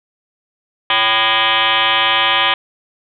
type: tone with frequency modulation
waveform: sine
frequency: 2093 Hz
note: C7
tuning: in tune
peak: -11 dBFS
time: 0.9-2.54 s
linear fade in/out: 2 ms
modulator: 219 Hz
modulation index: 6.1
effects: none